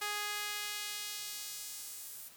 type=tone with high-pass filter sweep; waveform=sawtooth; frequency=415.3 Hz; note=G#4; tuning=in tune; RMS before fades=-41 dBFS; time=0.01-2.29 s; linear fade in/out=10 ms; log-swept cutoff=1200 to 11000 Hz; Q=0.79; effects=white hiss -57 dBFS RMS until 2.36 s